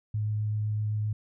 sine tone with vibrato, 106.4 Hz, G#2, 42 cents sharp, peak -26 dBFS, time 0.14-1.13 s, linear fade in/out 5 ms, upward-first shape sine, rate 7.8 Hz, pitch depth 8 cents each way, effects none

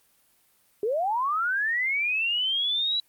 sine linear sweep, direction up, 394.8 to 3951 Hz, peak -23 dBFS, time 0.83-3 s, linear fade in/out 2 ms, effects white hiss -64 dBFS RMS until 3.08 s + Opus 32 kbps

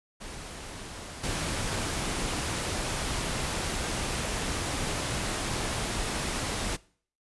pink noise with level steps, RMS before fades -41 / -31 dBFS, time 0.2-6.77 s, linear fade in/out 20 ms, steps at 1.23 s, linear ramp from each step 10 ms, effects noise-tail reverb RT60 0.5 s tail -22 dB re dry + resampled to 24000 Hz

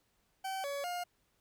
40% pulse tone with pitch steps, 768 / 564 / 709 Hz, G5 / C#5 / F5, -36 / +30 / +26 cents, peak -35 dBFS, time 0.44-1.04 s, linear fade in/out 10 ms, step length 200 ms, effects pink hiss -75 dBFS RMS until 1.4 s

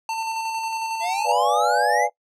square tone with tremolo, 896 Hz, A5, 31 cents sharp, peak -24 dBFS, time 0.09-1.32 s, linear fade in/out 2 ms, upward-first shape square, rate 11 Hz, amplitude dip 25%
square exponential sweep, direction up, 663 to 2128 Hz, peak -25 dBFS, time 1-2.08 s, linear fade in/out 50 ms
sine chord, B diminished seventh, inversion none, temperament equal, 493.9 / 587.3 / 698.5 / 830.6 Hz, B4 / D5 / F5 / Ab5, 0 / 0 / 0 / 0 cents, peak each -25 / -24 / -24 / -20 dBFS, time 1.24-2.1 s, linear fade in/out 50 ms
effects noise-tail reverb RT60 0.1 s tail -20 dB re dry + low-pass 10000 Hz 12 dB/octave

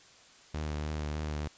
sawtooth tone with vibrato, 75.7 Hz, D#2, 47 cents flat, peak -29 dBFS, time 0.54-1.48 s, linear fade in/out 5 ms, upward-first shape triangle, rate 3.3 Hz, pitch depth 33 cents each way, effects white hiss -57 dBFS RMS until 1.57 s + resampled to 16000 Hz

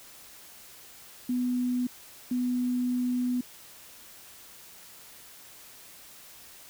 sine tone bursts at uneven times, 248.1 Hz, B3, 8 cents sharp, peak -25 dBFS, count 2, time 1.29-1.87 / 2.31-3.41 s, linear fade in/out 5 ms, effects white hiss -50 dBFS RMS until 6.69 s

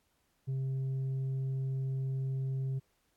sine tone with tanh clipping, 133.2 Hz, C3, 31 cents sharp, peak -32 dBFS, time 0.47-2.8 s, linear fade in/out 20 ms, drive 3 dB, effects pink hiss -75 dBFS RMS until 3.16 s + AAC 64 kbps

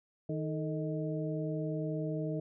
harmonic tone with a mistuned harmonic, 156.6 Hz, D#3, 11 cents sharp, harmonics 1 / 2 / 3 / 4, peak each -35 / -38 / -40 / -41 dBFS, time 0.29-2.4 s, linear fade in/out 5 ms, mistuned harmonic 3, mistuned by -96 cents, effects none

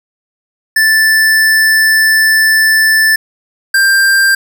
square tone pair in turn, 1760 / 1584.8 Hz, A6 / G6, 0 / +18 cents, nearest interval major second, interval 182 cents, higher first, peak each -7 dBFS, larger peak neither, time 0.76-3.16 / 3.74-4.35 s, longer first, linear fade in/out 5 ms, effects none

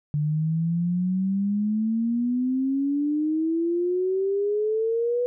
sine exponential sweep, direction up, 146.83 to 493.9 Hz, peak -21 dBFS, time 0.14-5.26 s, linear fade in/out 0 ms, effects none

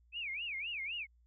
sine tone with vibrato, 2467 Hz, D#7, 15 cents flat, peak -37 dBFS, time 0.12-1.07 s, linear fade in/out 50 ms, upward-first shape sine, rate 3.9 Hz, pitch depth 270 cents each way, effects added 59 Hz sine -64 dBFS peak until 1.26 s

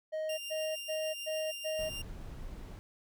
triangle tone bursts, 626 Hz, D#5, 10 cents sharp, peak -31 dBFS, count 5, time 0.12-1.9 s, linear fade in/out 20 ms, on 260 ms, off 120 ms
sawtooth tone with tremolo, 2794 Hz, F7, in tune, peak -35 dBFS, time 0.29-2.02 s, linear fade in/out 5 ms, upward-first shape triangle, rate 6.7 Hz, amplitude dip 30%
brown noise, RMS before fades -44 dBFS, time 1.79-2.79 s, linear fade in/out 0 ms
effects none

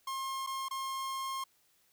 45% pulse tone with dropouts, 1069 Hz, C6, 37 cents sharp, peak -35 dBFS, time 0.07-1.44 s, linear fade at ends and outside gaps 5 ms, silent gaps 0.465-0.471 / 0.685-0.709 s, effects white hiss -70 dBFS RMS until 1.92 s

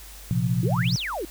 sine chord, Bb suspended second, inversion none, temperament equal, 116.54 / 130.81 / 174.61 Hz, Bb2 / C3 / F3, 0 / 0 / 0 cents, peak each -25 dBFS, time 0.31-0.96 s, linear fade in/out 0 ms
sine exponential two-way sweep, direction up then down, 300.8 to 6130 to 300.8 Hz, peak -27 dBFS, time 0.63-1.25 s, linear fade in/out 2 ms, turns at 0.95 s
effects added 50 Hz sine -43 dBFS peak until 1.3 s + white hiss -45 dBFS RMS until 1.3 s

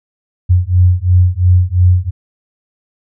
sine beating tone pair, 88.8 / 91.7 Hz, F2 / F#2, +29 / -15 cents, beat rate 2.9 Hz, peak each -10 dBFS, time 0.49-2.11 s, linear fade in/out 20 ms, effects none

